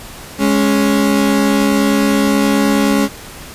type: tone pair together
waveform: 35% pulse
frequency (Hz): 207.7 / 277.2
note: G#3 / C#4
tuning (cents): 0 / 0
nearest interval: perfect fourth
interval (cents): 500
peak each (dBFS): -12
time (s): 0.38-3.09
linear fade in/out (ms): 50
effects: pink hiss -33 dBFS RMS until 3.54 s + resampled to 32000 Hz